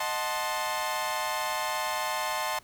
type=chord; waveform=sawtooth; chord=D# diminished seventh; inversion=none; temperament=equal with one note detuned; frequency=622.3 / 740 / 880 / 1051.3 Hz; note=D#5 / F#5 / A5 / C6; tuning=0 / 0 / 0 / +8 cents; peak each=-32 / -33 / -29 / -29 dBFS; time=0-2.59 s; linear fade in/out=5 ms; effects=pink hiss -57 dBFS RMS until 2.63 s